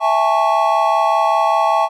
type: chord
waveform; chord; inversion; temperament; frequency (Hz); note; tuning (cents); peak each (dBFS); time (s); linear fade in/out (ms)
triangle; A major seventh; second; equal with one note detuned; 659.3 / 814.9 / 880 / 1108.7; E5 / G#5 / A5 / C#6; 0 / -33 / 0 / 0; -16; 0-1.89; 50
effects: none